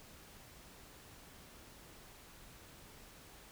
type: silence
effects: pink hiss -57 dBFS RMS until 3.51 s